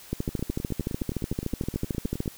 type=two click trains; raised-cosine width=3 ms; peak=-14 / -20 dBFS; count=30 / 20; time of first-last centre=0.13-2.278 / 0.29-2.259 s; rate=13.5 / 9.65 Hz; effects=white hiss -48 dBFS RMS until 2.37 s